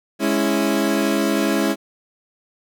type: chord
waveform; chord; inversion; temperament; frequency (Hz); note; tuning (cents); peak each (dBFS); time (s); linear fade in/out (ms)
30% pulse; C# minor; second; equal; 207.7 / 277.2 / 329.6; G#3 / C#4 / E4; 0 / 0 / 0; -19; 0.19-1.76; 50
effects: none